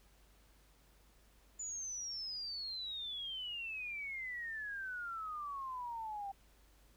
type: exponential sweep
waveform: sine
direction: down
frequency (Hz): 7040 to 779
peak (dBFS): -40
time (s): 1.59-6.32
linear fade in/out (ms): 10
effects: added 50 Hz sine -65 dBFS peak until 6.96 s + pink hiss -69 dBFS RMS until 6.96 s